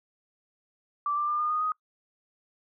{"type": "tone with pitch steps", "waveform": "sine", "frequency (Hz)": [1167, 1183.3, 1199.8, 1216.6, 1233.5, 1250.8], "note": ["D6", "D6", "D6", "D#6", "D#6", "D#6"], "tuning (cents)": [-11, 13, 37, -39, -15, 9], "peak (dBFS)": -25, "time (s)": [1.06, 1.72], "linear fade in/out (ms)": 2, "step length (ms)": 110, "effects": ["noise-tail reverb RT60 0.1 s tail -24 dB re dry"]}